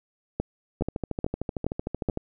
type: two click trains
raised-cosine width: 2 ms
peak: -15 / -12 dBFS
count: 19 / 5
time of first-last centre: 0.81-2.174 / 0.4-2.088 s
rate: 13.2 / 2.37 Hz
effects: none